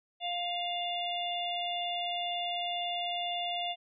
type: harmonic tone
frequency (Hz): 702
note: F5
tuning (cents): +9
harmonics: 1 / 3 / 4 / 5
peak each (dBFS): -34 / -45 / -37 / -38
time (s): 0.2-3.76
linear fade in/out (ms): 50
effects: none